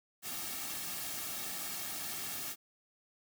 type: noise with comb filter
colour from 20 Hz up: white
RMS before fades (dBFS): -40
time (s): 0.22-2.56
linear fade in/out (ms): 50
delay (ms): 2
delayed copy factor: -0.6
effects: none